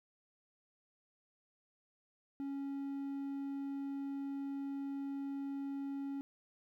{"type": "tone", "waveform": "triangle", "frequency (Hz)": 277.2, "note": "C#4", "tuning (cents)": 0, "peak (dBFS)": -36, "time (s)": [2.4, 6.21], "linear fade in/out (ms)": 0, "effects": ["13-bit"]}